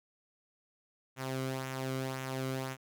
sawtooth tone with flanger, 131.7 Hz, C3, 12 cents sharp, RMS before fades -37 dBFS, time 1.16-2.77 s, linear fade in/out 50 ms, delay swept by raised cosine 0.21 to 1.17 ms, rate 1.9 Hz, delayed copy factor -0.55, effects none

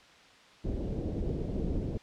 pink low-pass noise, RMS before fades -33 dBFS, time 0.64-1.98 s, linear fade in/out 10 ms, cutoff 480 Hz, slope 24 dB/octave, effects white hiss -56 dBFS RMS until 2.02 s + low-pass 4000 Hz 12 dB/octave

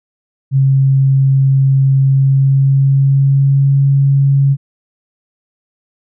sine tone with pitch glide, 135.3 to 138.3 Hz, C#3 to C#3, -42 to -4 cents, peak -7 dBFS, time 0.51-4.57 s, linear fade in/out 50 ms, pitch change +38 cents, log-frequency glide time 2.02-3.78 s, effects none

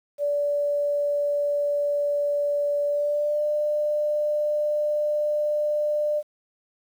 sine tone with pitch glide, 579 to 597.3 Hz, D5 to D5, -25 to +29 cents, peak -21 dBFS, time 0.18-6.23 s, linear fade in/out 50 ms, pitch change +54 cents, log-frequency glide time 2.87-3.44 s, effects 9-bit

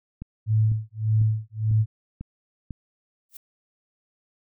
click train, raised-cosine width 5 ms, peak -22 dBFS, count 6, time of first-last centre 0.22-2.708 s, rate 2.01 Hz
sine tone with tremolo, 109.1 Hz, A2, 14 cents flat, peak -16 dBFS, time 0.46-1.86 s, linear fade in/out 50 ms, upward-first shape sine, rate 1.7 Hz, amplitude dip 100%
violet noise with exponential growth, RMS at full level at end -35 dBFS, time 3.29-3.37 s, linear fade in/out 5 ms, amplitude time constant 16 ms
effects none

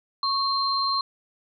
sine tone pair together, 1101 / 4160 Hz, C#6 / C8, -12 / -11 cents, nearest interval octave + major seventh, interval 2301 cents, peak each -24 / -25 dBFS, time 0.23-1.01 s, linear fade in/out 2 ms, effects none

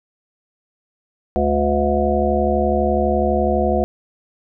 harmonic tone, 72 Hz, D2, 34 cents flat, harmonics 1 / 3 / 5 / 7 / 9 / 10, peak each -22 / -22 / -22 / -22 / -22 / -22 dBFS, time 1.36-3.84 s, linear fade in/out 0 ms, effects none

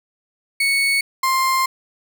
35% pulse tone pair in turn, 2217 / 1052.6 Hz, C#7 / C6, 0 / +10 cents, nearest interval octave + minor second, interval 1290 cents, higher first, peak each -14 dBFS, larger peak neither, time 0.6-1.01 / 1.23-1.66 s, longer second, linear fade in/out 5 ms, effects none

